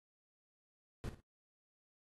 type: noise with echo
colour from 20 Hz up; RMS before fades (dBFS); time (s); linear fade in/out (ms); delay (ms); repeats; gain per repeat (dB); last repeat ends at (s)
brown; -41; 1.04-1.09; 0; 56; 2; -11; 1.202
effects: noise-tail reverb RT60 0.1 s tail -19 dB re dry + AAC 32 kbps